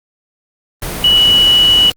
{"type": "tone in noise", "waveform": "sine", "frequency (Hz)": 2941, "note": "F#7", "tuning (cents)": -11, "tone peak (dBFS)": -6, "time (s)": [1.04, 1.9], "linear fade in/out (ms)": 2, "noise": "pink", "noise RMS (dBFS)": -22, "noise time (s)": [0.82, 1.92], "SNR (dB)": 13, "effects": ["Opus 32 kbps"]}